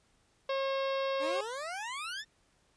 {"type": "harmonic tone", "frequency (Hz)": 541, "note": "C#5", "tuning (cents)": -42, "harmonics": [1, 2, 3, 4, 5, 6, 7, 8, 9, 10], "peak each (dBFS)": [-31, -37, -45, -46, -45, -48, -47, -53, -53, -55], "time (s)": [0.49, 1.41], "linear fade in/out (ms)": 5}
{"type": "exponential sweep", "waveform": "20% pulse", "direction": "up", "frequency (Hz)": [277.2, 1848], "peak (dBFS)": -32, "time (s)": [1.19, 2.25], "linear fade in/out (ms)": 50}
{"effects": ["pink hiss -70 dBFS RMS until 2.76 s", "resampled to 22050 Hz"]}